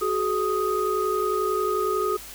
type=tone cluster; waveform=sine; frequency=374 / 425.1 / 1247 Hz; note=F#4 / G#4 / D#6; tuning=+19 / +40 / +3 cents; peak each=-26 dBFS; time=0.01-2.17 s; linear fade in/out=10 ms; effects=added 50 Hz sine -49 dBFS peak until 2.34 s + white hiss -41 dBFS RMS until 2.34 s

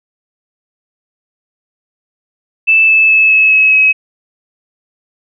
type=tone with pitch steps; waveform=sine; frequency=2637 / 2620 / 2604 / 2587 / 2571 / 2555 Hz; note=E7 / E7 / E7 / E7 / E7 / D#7; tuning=0 / -11 / -22 / -33 / -44 / +45 cents; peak=-5 dBFS; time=2.67-3.93 s; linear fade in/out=20 ms; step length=210 ms; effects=none

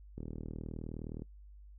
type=click train; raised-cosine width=3 ms; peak=-29 dBFS; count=42; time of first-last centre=0.18-1.221 s; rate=39.4 Hz; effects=noise-tail reverb RT60 0.1 s tail -21 dB re dry + added 50 Hz sine -51 dBFS peak until 1.78 s

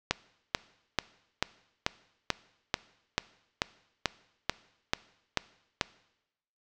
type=click train; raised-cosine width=0.2 ms; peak=-7 dBFS; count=14; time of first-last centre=0.11-5.812 s; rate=2.28 Hz; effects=noise-tail reverb RT60 0.9 s tail -20 dB re dry + low-pass 7000 Hz 12 dB/octave

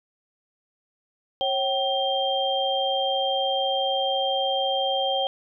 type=tone cluster; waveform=sine; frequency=544 / 768 / 3183 Hz; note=C#5 / G5 / G7; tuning=-33 / -36 / +26 cents; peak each=-26 dBFS; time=1.41-5.27 s; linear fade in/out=0 ms; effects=none

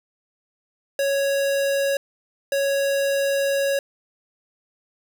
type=tone bursts at uneven times; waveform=square; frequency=554.4 Hz; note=C#5; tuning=in tune; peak=-20 dBFS; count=2; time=0.99-1.97 / 2.52-3.79 s; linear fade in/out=2 ms; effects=none

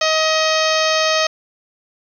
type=harmonic tone with a mistuned harmonic; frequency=631 Hz; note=D#5; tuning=24 cents sharp; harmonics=1 / 2 / 3 / 4 / 5 / 6 / 7 / 8 / 9 / 10; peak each=-18 / -21 / -23 / -24 / -25 / -26 / -26 / -27 / -28 / -28 dBFS; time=0.01-1.27 s; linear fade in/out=5 ms; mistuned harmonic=9; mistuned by=-62 cents; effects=8-bit

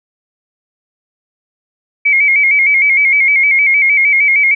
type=tone with vibrato; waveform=sine; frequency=2217 Hz; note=C#7; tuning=in tune; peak=-7 dBFS; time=2.05-4.55 s; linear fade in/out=10 ms; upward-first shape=square; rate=6.5 Hz; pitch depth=57 cents each way; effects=none

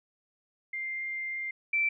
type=tone pair in turn; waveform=sine; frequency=2101 / 2335 Hz; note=C7 / D7; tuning=+7 / -11 cents; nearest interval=major second; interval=182 cents; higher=second; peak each=-32 / -24 dBFS; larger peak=second; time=0.73-1.51 / 1.73-1.89 s; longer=first; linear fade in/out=5 ms; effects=none

